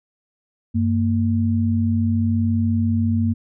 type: tone pair together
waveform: sine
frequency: 95.84 / 230.2 Hz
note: G2 / A#3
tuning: -39 / -22 cents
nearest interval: octave + minor third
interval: 1517 cents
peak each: -19 dBFS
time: 0.74-3.34 s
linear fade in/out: 20 ms
effects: none